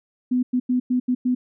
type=tone bursts at uneven times; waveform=sine; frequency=250.2 Hz; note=B3; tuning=23 cents sharp; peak=-17 dBFS; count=6; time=0.31-0.43 / 0.53-0.6 / 0.69-0.8 / 0.9-1 / 1.08-1.15 / 1.25-1.35 s; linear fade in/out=10 ms; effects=none